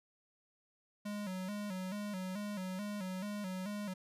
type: tone with vibrato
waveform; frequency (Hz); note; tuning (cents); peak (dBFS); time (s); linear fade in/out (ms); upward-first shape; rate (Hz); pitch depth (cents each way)
square; 196; G3; 0; -39; 1.05-3.94; 10; square; 2.3; 93
effects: resampled to 32000 Hz